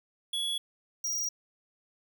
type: tone pair in turn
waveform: square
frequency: 3375 / 5706 Hz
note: G#7 / F8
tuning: +27 / +36 cents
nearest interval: major sixth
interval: 909 cents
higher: second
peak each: -30 / -30 dBFS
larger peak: neither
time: 0.33-0.58 / 1.04-1.29 s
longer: neither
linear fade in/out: 5 ms
effects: 11-bit